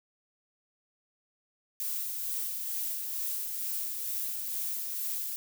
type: noise with tremolo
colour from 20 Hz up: violet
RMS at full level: -33 dBFS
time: 1.8-5.36 s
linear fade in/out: 0 ms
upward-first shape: sine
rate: 2.2 Hz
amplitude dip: 30%
effects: none